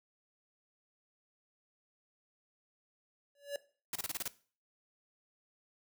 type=tone with exponential growth; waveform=square; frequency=570 Hz; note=C#5; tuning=48 cents sharp; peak=-33 dBFS; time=3.35-3.56 s; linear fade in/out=2 ms; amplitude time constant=44 ms
type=noise bursts; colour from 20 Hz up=white; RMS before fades=-37 dBFS; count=7; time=3.93-4.279 s; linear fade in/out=2 ms; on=25 ms; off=29 ms
effects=noise-tail reverb RT60 0.4 s tail -18 dB re dry